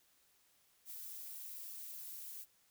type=noise with amplitude modulation; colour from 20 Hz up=violet; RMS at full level=-45 dBFS; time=0.85-2.46 s; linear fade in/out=50 ms; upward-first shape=sine; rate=299 Hz; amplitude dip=70%; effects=white hiss -72 dBFS RMS until 2.7 s